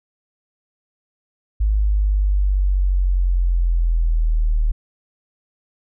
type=linear sweep; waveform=sine; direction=down; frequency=52.5 to 38 Hz; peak=-14 dBFS; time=1.6-4.72 s; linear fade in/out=10 ms; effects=none